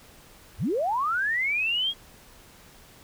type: linear sweep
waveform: sine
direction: up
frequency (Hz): 48.12 to 3322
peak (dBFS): -23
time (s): 0.58-1.94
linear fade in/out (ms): 50
effects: pink hiss -52 dBFS RMS until 3.03 s